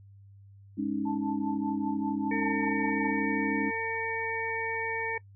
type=chord; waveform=sine; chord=Ab suspended fourth; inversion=none; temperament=equal with one note detuned; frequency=207.7 / 277.2 / 309.9 Hz; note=Ab3 / Db4 / Eb4; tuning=0 / 0 / -7 cents; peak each=-33 / -31 / -33 dBFS; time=0.77-3.71 s; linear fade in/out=20 ms
type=tone with tremolo; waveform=sine; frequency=880 Hz; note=A5; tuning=in tune; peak=-32 dBFS; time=1.05-3.2 s; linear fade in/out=10 ms; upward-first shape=triangle; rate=5.1 Hz; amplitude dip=100%
type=harmonic tone; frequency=451.9 Hz; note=A4; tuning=46 cents sharp; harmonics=1 / 2 / 4 / 5; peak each=-35 / -35 / -35 / -35 dBFS; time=2.31-5.18 s; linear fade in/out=5 ms
effects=noise-tail reverb RT60 0.1 s tail -22 dB re dry + added 99 Hz sine -50 dBFS peak until 5.35 s